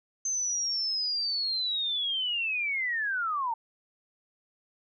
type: linear sweep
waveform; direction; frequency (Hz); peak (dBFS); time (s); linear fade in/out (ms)
sine; down; 6272 to 882; -27; 0.25-3.54; 5
effects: none